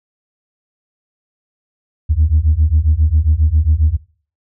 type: beating tone pair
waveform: sine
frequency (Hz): 73.9 / 81.3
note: D2 / E2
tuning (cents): +11 / -23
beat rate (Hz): 7.4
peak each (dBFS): -12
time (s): 2.09-3.97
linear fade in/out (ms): 20
effects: noise-tail reverb RT60 0.4 s tail -19 dB re dry + tanh soft clip ceiling -4 dBFS